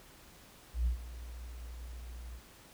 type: tone with ADSR envelope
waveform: sine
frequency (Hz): 59.7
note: A#1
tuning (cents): +42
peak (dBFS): -24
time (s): 0.73-2.42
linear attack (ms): 130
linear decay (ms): 110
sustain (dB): -18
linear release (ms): 74
effects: tanh soft clip ceiling -25 dBFS + pink hiss -57 dBFS RMS until 2.73 s